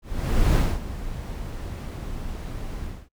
brown noise with ADSR envelope, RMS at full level -17 dBFS, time 0.02-3.09 s, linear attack 530 ms, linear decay 240 ms, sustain -15 dB, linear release 250 ms, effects noise-tail reverb RT60 0.1 s tail -25 dB re dry

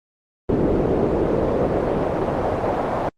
brown noise with band-pass filter sweep, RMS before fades -20 dBFS, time 0.49-3.09 s, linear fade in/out 2 ms, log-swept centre 380 to 740 Hz, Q 1.7, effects Opus 24 kbps

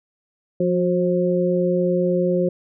sine tone cluster, 177.7 / 363.1 / 533 Hz, F3 / F#4 / C5, +30 / -33 / +32 cents, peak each -21 dBFS, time 0.6-2.49 s, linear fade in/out 5 ms, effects none

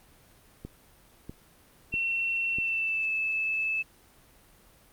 click train, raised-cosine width 3 ms, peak -25 dBFS, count 4, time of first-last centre 0.65-2.585 s, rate 1.55 Hz
sine tone with pitch glide, 2712 to 2617 Hz, E7 to E7, +49 to -13 cents, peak -26 dBFS, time 1.92-3.83 s, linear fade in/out 20 ms, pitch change -62 cents, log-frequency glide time 2.52-3.1 s
effects pink hiss -58 dBFS RMS until 4.92 s + Opus 32 kbps

